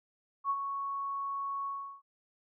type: tone with ADSR envelope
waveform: sine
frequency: 1108.7 Hz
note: C#6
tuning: in tune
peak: -26 dBFS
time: 0.44-2.02 s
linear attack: 59 ms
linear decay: 53 ms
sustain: -7 dB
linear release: 360 ms
effects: none